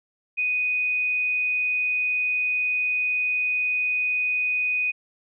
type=tone; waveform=sine; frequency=2489 Hz; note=D#7; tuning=in tune; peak=-21 dBFS; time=0.37-4.92 s; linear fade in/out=20 ms; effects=none